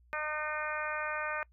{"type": "harmonic tone", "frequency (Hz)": 304.4, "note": "D#4", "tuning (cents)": -38, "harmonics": [2, 3, 4, 5, 6, 7, 8], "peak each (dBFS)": [-40, -42, -39, -38, -41, -45, -42], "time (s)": [0.13, 1.43], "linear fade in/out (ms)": 0, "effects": ["noise-tail reverb RT60 0.1 s tail -25 dB re dry", "added 60 Hz sine -60 dBFS peak until 1.52 s"]}